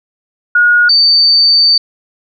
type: tone pair in turn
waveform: sine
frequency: 1443 / 4581 Hz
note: F#6 / D8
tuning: -44 / -44 cents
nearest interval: octave + minor sixth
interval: 2000 cents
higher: second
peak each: -5 dBFS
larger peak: neither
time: 0.55-0.89 / 0.89-1.78 s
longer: second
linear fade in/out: 5 ms
effects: none